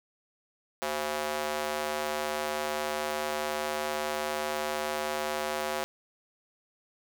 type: tone with high-pass filter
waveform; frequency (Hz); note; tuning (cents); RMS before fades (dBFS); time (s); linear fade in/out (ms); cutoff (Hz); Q
square; 75.4; D2; +46; -32; 0.82-5.84; 0; 570; 1.3
effects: none